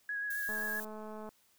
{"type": "tone with vibrato", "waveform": "sine", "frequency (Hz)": 1661.2, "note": "G#6", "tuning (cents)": 0, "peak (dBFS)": -34, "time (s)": [0.09, 0.8], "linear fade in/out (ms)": 2, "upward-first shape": "sine", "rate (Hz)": 7.6, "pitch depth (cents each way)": 21}
{"type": "noise", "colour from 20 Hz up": "violet", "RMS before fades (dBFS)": -44, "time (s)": [0.3, 0.85], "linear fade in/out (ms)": 5}
{"type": "click train", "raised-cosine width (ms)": 1, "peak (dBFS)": -33, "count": 173, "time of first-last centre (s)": [0.49, 1.29], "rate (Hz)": 215}
{"effects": ["white hiss -69 dBFS RMS until 1.58 s"]}